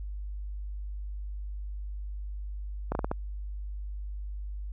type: slowing click train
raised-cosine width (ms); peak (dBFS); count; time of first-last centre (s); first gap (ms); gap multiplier
1; -15; 5; 2.92-3.114; 31; 1.31
effects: added 50 Hz sine -34 dBFS peak until 4.72 s